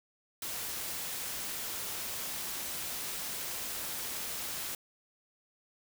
white noise, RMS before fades -38 dBFS, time 0.42-4.75 s, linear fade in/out 2 ms, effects none

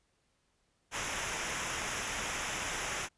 pink noise with comb filter, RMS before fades -36 dBFS, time 0.91-3.09 s, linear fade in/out 50 ms, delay 0.23 ms, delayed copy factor -0.7, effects pink hiss -75 dBFS RMS until 3.17 s + resampled to 22050 Hz

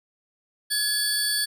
25% pulse tone pair together, 1694 / 4516 Hz, G#6 / C#8, +34 / +31 cents, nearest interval octave + perfect fourth, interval 1697 cents, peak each -24 / -19 dBFS, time 0.7-1.46 s, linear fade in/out 20 ms, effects none

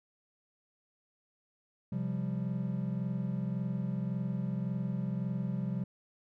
triangle chord, C suspended fourth, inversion none, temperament just, 130.81 / 174.42 / 196.22 Hz, C3 / F3 / G3, 0 / -2 / +2 cents, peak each -34 dBFS, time 1.92-5.84 s, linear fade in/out 5 ms, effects none

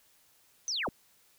sine linear sweep, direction down, 6272 to 85.7 Hz, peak -30 dBFS, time 0.68-0.89 s, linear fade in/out 0 ms, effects white hiss -65 dBFS RMS until 1.38 s

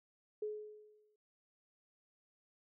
sine tone with exponential decay, 424.3 Hz, G#4, 37 cents sharp, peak -35 dBFS, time 0.42-1.16 s, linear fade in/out 5 ms, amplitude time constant 160 ms, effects none

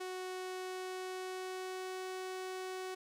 sawtooth tone with pitch glide, 370 to 373 Hz, F#4 to F#4, 0 to +14 cents, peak -36 dBFS, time 0-2.95 s, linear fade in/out 10 ms, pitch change +14 cents, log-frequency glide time 0.27-2.03 s, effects low-pass 11000 Hz 12 dB/octave + 12-bit

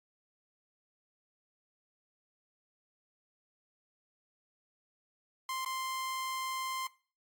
sawtooth tone with dropouts, 1046.5 Hz, C6, in tune, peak -31 dBFS, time 5.49-6.87 s, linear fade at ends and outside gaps 2 ms, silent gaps 5.649-5.66 s, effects noise-tail reverb RT60 0.4 s tail -21 dB re dry + AAC 64 kbps

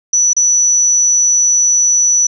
sine tone with dropouts, 5930 Hz, F#8, 3 cents sharp, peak -8 dBFS, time 0.13-2.27 s, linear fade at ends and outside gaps 5 ms, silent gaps 0.333-0.365 s, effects none

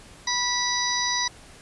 harmonic tone, 980 Hz, B5, 14 cents flat, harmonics 1 / 2 / 4 / 5 / 6, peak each -29 / -29 / -29 / -29 / -29 dBFS, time 0.27-1.28 s, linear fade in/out 5 ms, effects pink hiss -48 dBFS RMS until 1.61 s + resampled to 24000 Hz

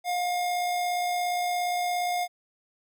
square tone with amplitude modulation, 712 Hz, F5, 33 cents sharp, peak -25 dBFS, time 0.04-2.28 s, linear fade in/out 50 ms, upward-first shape sine, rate 57.2 Hz, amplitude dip 25%, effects none

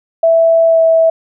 sine tone with pitch glide, 659.3 to 652.9 Hz, E5 to E5, 0 to -17 cents, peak -6 dBFS, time 0.23-1.1 s, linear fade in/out 5 ms, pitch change -17 cents, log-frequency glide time 0.67-0.8 s, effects none

